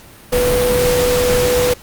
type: tone in noise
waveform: sine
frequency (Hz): 493.9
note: B4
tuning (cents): 0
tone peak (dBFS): -13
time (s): 0.32-1.74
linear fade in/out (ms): 10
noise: pink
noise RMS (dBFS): -19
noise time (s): 0.32-1.74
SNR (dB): +3
effects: pink hiss -41 dBFS RMS until 1.82 s + Opus 48 kbps

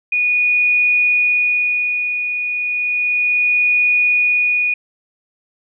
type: tone with tremolo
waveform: sine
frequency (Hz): 2461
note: D#7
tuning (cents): -20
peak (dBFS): -11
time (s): 0.12-4.74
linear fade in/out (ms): 5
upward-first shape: sine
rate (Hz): 0.33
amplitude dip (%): 55
effects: none

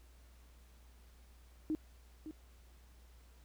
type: tone with echo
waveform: sine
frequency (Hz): 311.1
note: D#4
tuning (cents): 0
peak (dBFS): -32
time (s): 1.7-1.75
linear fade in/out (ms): 0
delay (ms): 560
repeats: 1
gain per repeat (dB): -11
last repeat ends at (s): 2.31
effects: added 60 Hz sine -58 dBFS peak until 3.44 s + pink hiss -68 dBFS RMS until 3.44 s

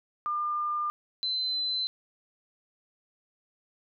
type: tone pair in turn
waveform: sine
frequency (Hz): 1202 / 4051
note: D6 / B7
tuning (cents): +40 / +43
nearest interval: octave + major sixth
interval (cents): 2103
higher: second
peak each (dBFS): -27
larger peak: neither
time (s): 0.26-0.9 / 1.23-1.87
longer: neither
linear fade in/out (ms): 0
effects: none

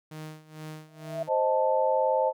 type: tone with tremolo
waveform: sawtooth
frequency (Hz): 155.5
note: D#3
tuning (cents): -1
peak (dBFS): -33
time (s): 0.11-1.29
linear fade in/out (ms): 5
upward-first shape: sine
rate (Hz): 2.2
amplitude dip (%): 85
type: tone with exponential growth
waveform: sine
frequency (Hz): 659.3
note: E5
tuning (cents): 0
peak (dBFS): -25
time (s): 0.88-1.23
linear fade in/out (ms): 5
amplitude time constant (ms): 74
type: chord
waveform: sine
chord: A diminished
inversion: first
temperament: equal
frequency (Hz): 523.3 / 622.3 / 880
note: C5 / Eb5 / A5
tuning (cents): 0 / 0 / 0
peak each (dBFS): -25 / -27 / -26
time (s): 1.27-2.33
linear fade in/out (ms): 50
effects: none

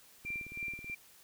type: click train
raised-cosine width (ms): 3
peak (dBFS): -38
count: 13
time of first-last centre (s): 0.25-0.899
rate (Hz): 18.5
type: tone with tremolo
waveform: sine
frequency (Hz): 2365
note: D7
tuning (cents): +12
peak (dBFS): -35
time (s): 0.25-0.95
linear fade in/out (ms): 10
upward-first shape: sine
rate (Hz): 3.1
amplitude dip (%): 75
effects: white hiss -60 dBFS RMS until 1.23 s

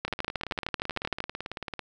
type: two click trains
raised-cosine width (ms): 0.3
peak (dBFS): -18 / -12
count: 32 / 16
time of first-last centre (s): 0.08-1.793 / 0.05-1.204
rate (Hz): 18.1 / 13
effects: none

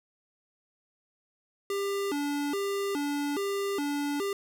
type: tone with vibrato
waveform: square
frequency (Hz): 338.8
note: E4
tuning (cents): +48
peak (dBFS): -29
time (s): 1.7-4.33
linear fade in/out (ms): 2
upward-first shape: square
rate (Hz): 1.2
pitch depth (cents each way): 280
effects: none

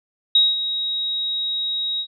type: tone with ADSR envelope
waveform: sine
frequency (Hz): 3800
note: A#7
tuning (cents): +33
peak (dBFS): -10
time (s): 0.35-2.07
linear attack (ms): 4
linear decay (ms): 200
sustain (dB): -11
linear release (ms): 72
effects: none

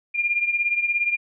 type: beating tone pair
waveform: sine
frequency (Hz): 2400 / 2417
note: D7 / D7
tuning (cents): +37 / +49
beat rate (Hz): 17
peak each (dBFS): -21 / -26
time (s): 0.14-1.17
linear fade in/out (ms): 20
effects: none

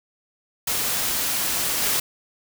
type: noise with level steps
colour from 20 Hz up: white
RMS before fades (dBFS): -24 / -22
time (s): 0.67-2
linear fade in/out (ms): 5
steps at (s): 1.82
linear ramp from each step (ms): 2
effects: none

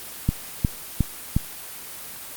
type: click train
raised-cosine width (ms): 5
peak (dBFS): -6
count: 4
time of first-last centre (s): 0.29-1.365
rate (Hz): 2.79
effects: white hiss -37 dBFS RMS until 2.36 s + Opus 24 kbps

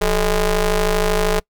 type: ring-modulated tone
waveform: sawtooth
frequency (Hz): 202.6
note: G#3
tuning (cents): -43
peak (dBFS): -8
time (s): 0.01-1.4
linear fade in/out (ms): 10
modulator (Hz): 229
effects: noise-tail reverb RT60 0.1 s tail -25 dB re dry

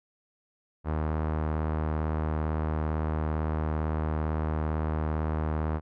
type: tone with low-pass filter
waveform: sawtooth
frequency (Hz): 77.78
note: D#2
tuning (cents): 0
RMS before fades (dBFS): -29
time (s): 0.84-5.81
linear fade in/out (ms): 50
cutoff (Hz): 1200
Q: 1.3
effects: none

